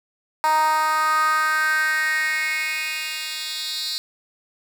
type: tone with high-pass filter sweep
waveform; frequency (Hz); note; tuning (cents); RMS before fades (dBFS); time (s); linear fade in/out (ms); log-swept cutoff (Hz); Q
10% pulse; 311.1; D#4; 0; -22; 0.44-3.98; 0; 880 to 4100; 5
effects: none